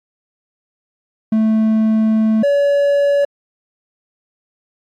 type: tone pair in turn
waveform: triangle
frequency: 219.4 / 568.4 Hz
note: A3 / C#5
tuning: -5 / +43 cents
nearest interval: octave + major third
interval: 1648 cents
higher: second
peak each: -9 dBFS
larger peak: neither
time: 1.32-2.43 / 2.43-3.25 s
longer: first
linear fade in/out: 5 ms
effects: AAC 64 kbps